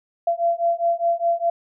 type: beating tone pair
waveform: sine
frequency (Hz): 679 / 683.9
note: F5 / F5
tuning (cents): -49 / -36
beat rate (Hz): 4.9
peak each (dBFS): -21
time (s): 0.27-1.5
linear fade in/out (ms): 5
effects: none